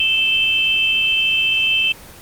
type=tone pair together; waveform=sine; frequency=2637 / 3108 Hz; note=E7 / G7; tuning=0 / -16 cents; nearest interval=minor third; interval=284 cents; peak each=-16 dBFS; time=0-1.92 s; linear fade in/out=2 ms; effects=pink hiss -39 dBFS RMS until 2.21 s + Opus 24 kbps